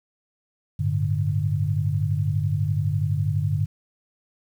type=chord; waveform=sine; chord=G suspended second; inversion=none; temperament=equal; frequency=98 / 110 / 146.83 Hz; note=G2 / A2 / D3; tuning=0 / 0 / 0 cents; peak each=-24 / -27 / -24 dBFS; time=0.79-3.66 s; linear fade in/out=10 ms; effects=9-bit